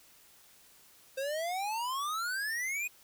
square exponential sweep, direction up, 523.3 to 2514 Hz, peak -33 dBFS, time 1.17-2.88 s, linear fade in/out 10 ms, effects white hiss -60 dBFS RMS until 3.03 s

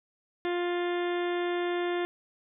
harmonic tone, 351.3 Hz, F4, 10 cents sharp, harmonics 1 / 2 / 3 / 4 / 5 / 6 / 7 / 8 / 9 / 10, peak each -28 / -36 / -41 / -43 / -40 / -43 / -49 / -49 / -50 / -46 dBFS, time 0.45-2.05 s, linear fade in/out 0 ms, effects none

